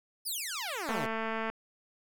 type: exponential sweep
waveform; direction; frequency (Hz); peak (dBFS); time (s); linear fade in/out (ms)
10% pulse; down; 5274 to 116; -26; 0.25-1.07; 20
type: click train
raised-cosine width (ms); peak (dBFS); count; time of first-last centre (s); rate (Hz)
0.5; -20; 137; 0.89-1.5; 223
effects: none